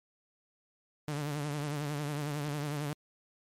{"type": "tone with vibrato", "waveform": "sawtooth", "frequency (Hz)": 146.83, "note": "D3", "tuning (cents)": 0, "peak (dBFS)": -29, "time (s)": [1.08, 2.93], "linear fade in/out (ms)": 0, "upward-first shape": "triangle", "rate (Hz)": 11, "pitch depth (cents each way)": 78, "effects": ["MP3 64 kbps"]}